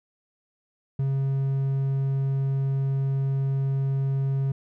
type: tone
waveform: triangle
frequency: 136 Hz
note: C#3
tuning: 33 cents flat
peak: -20 dBFS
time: 0.99-4.52 s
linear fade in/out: 5 ms
effects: none